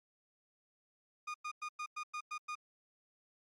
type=tone bursts; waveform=30% pulse; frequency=1224 Hz; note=D#6; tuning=29 cents flat; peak=-36 dBFS; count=8; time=1.27-2.554 s; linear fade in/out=10 ms; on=73 ms; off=100 ms; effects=low-pass 6000 Hz 12 dB/octave + Opus 48 kbps